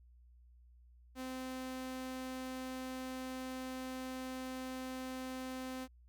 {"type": "tone", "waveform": "sawtooth", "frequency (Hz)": 258.5, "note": "C4", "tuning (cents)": -21, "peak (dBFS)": -37, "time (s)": [1.15, 5.88], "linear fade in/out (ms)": 50, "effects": ["added 60 Hz sine -59 dBFS peak until 6.08 s"]}